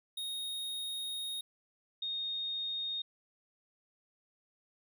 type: tone pair in turn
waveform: square / sine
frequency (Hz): 3729 / 3703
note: A#7 / A#7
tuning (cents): 0 / -12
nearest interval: unison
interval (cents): 12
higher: first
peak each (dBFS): -37 / -34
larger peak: second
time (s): 0.17-1.41 / 2.02-3.02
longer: first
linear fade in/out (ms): 5
effects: none